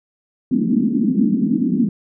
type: band-pass noise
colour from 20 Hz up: pink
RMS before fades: -17 dBFS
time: 0.51-1.89 s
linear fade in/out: 5 ms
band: 190 to 290 Hz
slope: 48 dB/octave
effects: none